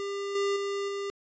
square tone with level steps, 399.5 Hz, G4, 33 cents sharp, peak -32 / -26 / -30 / -32 dBFS, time 0-1.1 s, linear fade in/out 0 ms, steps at 0.35 / 0.56 / 0.88 s, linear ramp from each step 5 ms, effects resampled to 16000 Hz

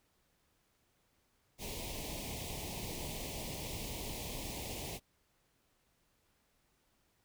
pink band-stop noise, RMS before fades -42 dBFS, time 1.58-5 s, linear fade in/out 50 ms, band 960 to 2100 Hz, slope 48 dB/octave, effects pink hiss -75 dBFS RMS until 7.24 s

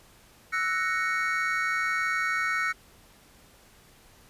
triangle chord, F# dominant seventh, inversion third, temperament equal, 1318.5 / 1480 / 1864.7 / 2217 Hz, E6 / F#6 / A#6 / C#7, 0 / 0 / 0 / 0 cents, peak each -29 dBFS, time 0.52-2.73 s, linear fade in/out 20 ms, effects pink hiss -56 dBFS RMS until 4.29 s + resampled to 32000 Hz

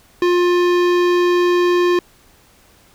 sine tone with hard clipping, 353.7 Hz, F4, 22 cents sharp, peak -14 dBFS, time 0.22-1.99 s, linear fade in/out 2 ms, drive 18 dB, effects pink hiss -51 dBFS RMS until 2.94 s

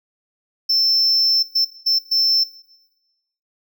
triangle tone bursts at uneven times, 5330 Hz, E8, 18 cents sharp, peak -13 dBFS, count 4, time 0.69-1.43 / 1.55-1.65 / 1.86-1.99 / 2.11-2.44 s, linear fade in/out 10 ms, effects noise-tail reverb RT60 1.0 s tail -17 dB re dry

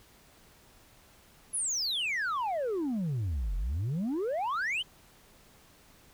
sine exponential two-way sweep, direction down then up, 11120 to 41.83 to 3201 Hz, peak -26 dBFS, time 1.53-4.83 s, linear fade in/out 20 ms, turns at 3.56 s, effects tanh soft clip ceiling -28 dBFS + pink hiss -59 dBFS RMS until 6.13 s

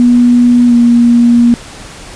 sine tone with pitch glide, 242.6 to 237.6 Hz, B3 to A#3, -31 to +33 cents, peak -3 dBFS, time 0-1.54 s, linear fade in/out 0 ms, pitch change -36 cents, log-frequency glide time 0.67-0.74 s, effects pink hiss -30 dBFS RMS until 2.15 s + resampled to 22050 Hz

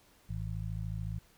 harmonic tone, 53.8 Hz, A1, 38 cents flat, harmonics 1 / 2 / 3, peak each -39 / -37 / -41 dBFS, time 0.29-1.19 s, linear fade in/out 10 ms, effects pink hiss -64 dBFS RMS until 1.37 s

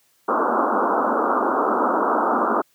white band-pass noise, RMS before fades -20 dBFS, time 0.28-2.62 s, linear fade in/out 10 ms, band 210 to 1400 Hz, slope 96 dB/octave, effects white hiss -62 dBFS RMS until 2.74 s + high-pass 100 Hz 12 dB/octave

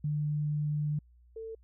sine tone pair in turn, 149.2 / 447.1 Hz, D3 / A4, +28 / +28 cents, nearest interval octave + perfect fifth, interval 1900 cents, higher second, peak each -28 / -38 dBFS, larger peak first, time 0.04-0.99 / 1.36-1.55 s, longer first, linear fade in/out 5 ms, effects added 60 Hz sine -57 dBFS peak until 1.63 s

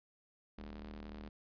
sawtooth ring-modulated tone, 76.9 Hz, D#2, 20 cents flat, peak -39 dBFS, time 0.58-1.29 s, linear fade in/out 5 ms, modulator 132 Hz, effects resampled to 11025 Hz

